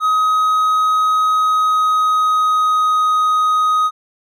triangle tone with pitch glide, 1263 to 1252.8 Hz, D#6 to D#6, +26 to +11 cents, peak -10 dBFS, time 0-3.91 s, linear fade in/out 50 ms, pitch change -15 cents, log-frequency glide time 1.3-3.05 s, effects none

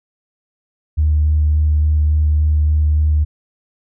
sine tone with vibrato, 76 Hz, D#2, 40 cents flat, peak -10 dBFS, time 0.97-3.25 s, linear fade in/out 20 ms, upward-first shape square, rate 3.5 Hz, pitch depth 9 cents each way, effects tanh soft clip ceiling -6 dBFS

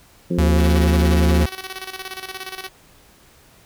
harmonic tone, 87.31 Hz, F2, in tune, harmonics 2 / 3 / 4 / 5 / 6, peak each -20 / -27 / -25 / -33 / -31 dBFS, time 0.3-1.44 s, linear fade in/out 10 ms
square tone with vibrato, 76.3 Hz, D#2, 33 cents flat, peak -15 dBFS, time 0.38-1.46 s, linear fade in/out 5 ms, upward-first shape sine, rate 11 Hz, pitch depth 25 cents each way
5% pulse tone with tremolo, 377.8 Hz, F#4, 36 cents sharp, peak -17 dBFS, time 0.58-2.69 s, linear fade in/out 10 ms, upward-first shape square, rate 17 Hz, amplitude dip 70%
effects pink hiss -51 dBFS RMS until 3.65 s

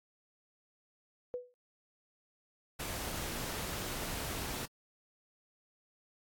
sine tone with exponential decay, 493.9 Hz, B4, in tune, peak -32 dBFS, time 1.34-1.54 s, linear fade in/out 0 ms, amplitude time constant 43 ms
pink noise, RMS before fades -39 dBFS, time 2.79-4.66 s, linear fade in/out 10 ms
effects AAC 64 kbps

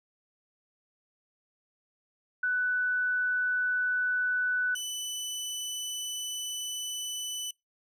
sine / 20% pulse tone pair in turn, 1491 / 2991 Hz, F#6 / F#7, +13 / +18 cents, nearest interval octave, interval 1205 cents, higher second, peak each -25 / -28 dBFS, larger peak first, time 2.43-4.75 / 4.75-7.51 s, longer second, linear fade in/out 5 ms, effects noise-tail reverb RT60 0.2 s tail -26 dB re dry

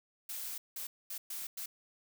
blue noise bursts at uneven times, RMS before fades -41 dBFS, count 5, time 0.29-0.58 / 0.76-0.87 / 1.1-1.18 / 1.3-1.47 / 1.57-1.66 s, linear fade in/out 5 ms, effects none

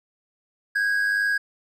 triangle tone pair together, 1544.6 / 1647 Hz, G6 / G#6, -26 / -15 cents, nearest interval minor second, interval 111 cents, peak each -26 / -19 dBFS, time 0.75-1.38 s, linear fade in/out 10 ms, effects none

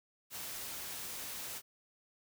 white noise, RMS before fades -43 dBFS, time 0.3-1.62 s, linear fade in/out 50 ms, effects none

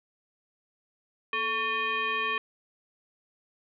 sine tone with frequency modulation, 1797 Hz, A6, 36 cents sharp, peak -26 dBFS, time 1.33-2.38 s, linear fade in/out 2 ms, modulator 680 Hz, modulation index 1.6, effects none

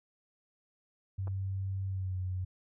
sine tone with pitch glide, 96.3 to 92.27 Hz, G2 to F#2, -30 to -4 cents, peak -32 dBFS, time 1.18-2.45 s, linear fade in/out 10 ms, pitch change -74 cents, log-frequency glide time 1.87-2.17 s
clicks, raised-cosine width 1 ms, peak -34 dBFS, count 2, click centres 1.273 / 1.279 s
effects none

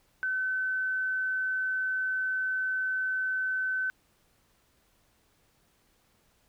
sine tone, 1522 Hz, F#6, 48 cents sharp, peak -27 dBFS, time 0.23-3.9 s, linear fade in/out 0 ms, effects pink hiss -68 dBFS RMS until 6.48 s

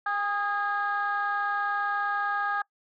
sine tone cluster, 811 / 1240 / 1634 Hz, G#5 / D#6 / G#6, -41 / -6 / -29 cents, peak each -29 dBFS, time 0.06-2.62 s, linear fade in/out 5 ms, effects noise-tail reverb RT60 0.1 s tail -23 dB re dry + tanh soft clip ceiling -19 dBFS

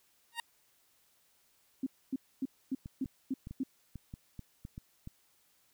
15% pulse tone with exponential growth, 932.3 Hz, A#5, in tune, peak -25 dBFS, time 0.32-0.4 s, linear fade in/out 2 ms, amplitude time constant 17 ms
sine tone bursts, 264.6 Hz, C4, 20 cents sharp, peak -30 dBFS, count 7, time 1.83-3.635 s, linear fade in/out 5 ms, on 35 ms, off 260 ms
clicks, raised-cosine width 5 ms, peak -31 dBFS, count 10, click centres 2.859 / 3.058 / 3.471 / 3.51 / 3.957 / 4.139 / 4.393 / 4.651 / 4.779 / 5.074 s
effects white hiss -70 dBFS RMS until 5.73 s

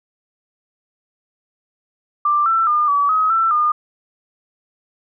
sine tone with pitch steps, 1182 / 1337 / 1208 / 1144 / 1269 / 1336 / 1215 Hz, D6 / E6 / D6 / D6 / D#6 / E6 / D#6, +11 / +24 / +48 / -46 / +34 / +23 / -42 cents, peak -13 dBFS, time 2.25-3.72 s, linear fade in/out 5 ms, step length 210 ms, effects none

